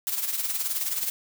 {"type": "noise with tremolo", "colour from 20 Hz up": "blue", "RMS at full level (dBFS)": -26, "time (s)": [0.07, 1.1], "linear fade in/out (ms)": 0, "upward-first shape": "sine", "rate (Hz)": 19, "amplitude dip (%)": 60, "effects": []}